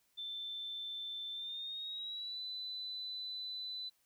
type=tone with pitch glide; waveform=sine; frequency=3543 to 4000 Hz; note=A7 to B7; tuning=+11 to +21 cents; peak=-40 dBFS; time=0.17-3.9 s; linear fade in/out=20 ms; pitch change=+210 cents; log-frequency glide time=1.32-2.41 s; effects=white hiss -75 dBFS RMS until 4.05 s